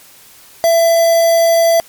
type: tone with quantisation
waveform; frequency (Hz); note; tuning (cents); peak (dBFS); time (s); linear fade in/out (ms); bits
triangle; 668; E5; +23; -6; 0.64-1.8; 0; 3
effects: white hiss -42 dBFS RMS until 1.88 s + MP3 96 kbps